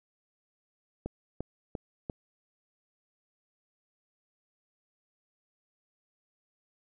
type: click train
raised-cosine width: 2 ms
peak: -21 dBFS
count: 4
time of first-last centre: 1.06-2.098 s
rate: 2.89 Hz
effects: none